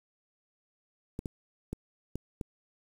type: clicks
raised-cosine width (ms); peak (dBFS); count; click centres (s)
3; -22; 5; 1.191 / 1.258 / 1.73 / 2.156 / 2.412
effects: 8-bit